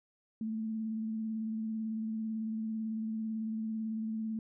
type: tone with vibrato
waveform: sine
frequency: 220.5 Hz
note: A3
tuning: 4 cents sharp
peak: -33 dBFS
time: 0.41-4.39 s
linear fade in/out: 2 ms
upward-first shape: sine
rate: 18 Hz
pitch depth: 25 cents each way
effects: none